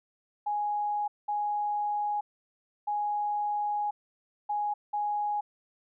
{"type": "tone bursts at uneven times", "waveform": "sine", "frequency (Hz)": 830.6, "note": "G#5", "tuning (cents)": 0, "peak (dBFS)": -27, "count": 5, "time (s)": [[0.46, 1.08], [1.28, 2.21], [2.87, 3.91], [4.49, 4.74], [4.93, 5.41]], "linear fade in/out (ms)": 10, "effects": []}